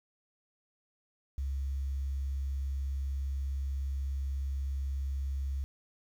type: tone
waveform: sine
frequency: 68.3 Hz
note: C#2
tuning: 25 cents flat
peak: -30 dBFS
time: 1.38-5.64 s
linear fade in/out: 0 ms
effects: tanh soft clip ceiling -27 dBFS + 10-bit